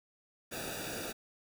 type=noise with comb filter; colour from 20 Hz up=pink; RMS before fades=-40 dBFS; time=0.51-1.13 s; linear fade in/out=20 ms; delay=0.95 ms; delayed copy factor=-0.85; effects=none